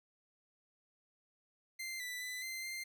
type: tone with pitch steps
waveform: sawtooth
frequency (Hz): 2085 / 1982 / 2001 / 2076 / 2095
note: C7 / B6 / B6 / C7 / C7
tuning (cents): -7 / +6 / +22 / -14 / +2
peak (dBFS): -37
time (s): 1.79-2.84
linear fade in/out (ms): 10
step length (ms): 210
effects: none